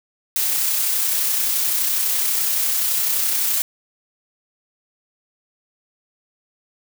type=noise with amplitude modulation; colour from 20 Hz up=blue; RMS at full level=-19 dBFS; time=0.36-3.62 s; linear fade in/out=0 ms; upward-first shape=sine; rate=31.8 Hz; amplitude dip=25%; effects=none